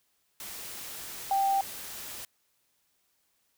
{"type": "tone in noise", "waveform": "sine", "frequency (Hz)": 785, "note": "G5", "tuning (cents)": 2, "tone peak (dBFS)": -23, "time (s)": [1.31, 1.61], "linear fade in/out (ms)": 2, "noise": "white", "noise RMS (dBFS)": -41, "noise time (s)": [0.4, 2.25], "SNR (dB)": 15, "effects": ["white hiss -73 dBFS RMS until 3.57 s"]}